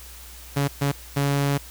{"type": "tone bursts at uneven times", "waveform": "sawtooth", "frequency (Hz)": 141, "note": "C#3", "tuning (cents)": 30, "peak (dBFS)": -16, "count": 3, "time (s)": [[0.56, 0.68], [0.81, 0.92], [1.16, 1.58]], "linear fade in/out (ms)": 10, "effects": ["added 60 Hz sine -43 dBFS peak until 1.7 s", "white hiss -44 dBFS RMS until 1.7 s"]}